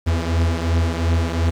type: beating tone pair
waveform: 45% pulse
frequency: 82.41 / 85.21 Hz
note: E2 / F2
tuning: 0 / -42 cents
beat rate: 2.8 Hz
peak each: -18 / -22 dBFS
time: 0.06-1.51 s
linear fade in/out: 20 ms
effects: low-pass 7000 Hz 12 dB/octave + 7-bit